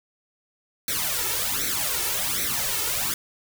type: noise with flanger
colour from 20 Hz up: white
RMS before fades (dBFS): -26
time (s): 0.88-3.14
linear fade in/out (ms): 2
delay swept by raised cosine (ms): 0.5 to 2.3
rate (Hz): 1.3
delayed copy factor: +0.8
effects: none